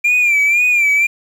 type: tone with vibrato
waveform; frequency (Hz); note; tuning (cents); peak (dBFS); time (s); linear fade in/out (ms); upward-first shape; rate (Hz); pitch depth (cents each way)
triangle; 2379; D7; +22; -8; 0.04-1.07; 10; sine; 2; 76
effects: tanh soft clip ceiling -4 dBFS + 7-bit